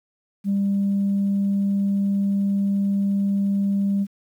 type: tone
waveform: sine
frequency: 198.7 Hz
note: G3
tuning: 24 cents sharp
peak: -17 dBFS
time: 0.44-4.07 s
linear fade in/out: 50 ms
effects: tanh soft clip ceiling -15 dBFS + 9-bit